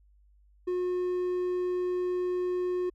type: tone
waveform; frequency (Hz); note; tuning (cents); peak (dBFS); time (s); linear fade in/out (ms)
triangle; 360.9; F#4; -43; -25; 0.67-2.9; 10
effects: added 50 Hz sine -58 dBFS peak until 2.94 s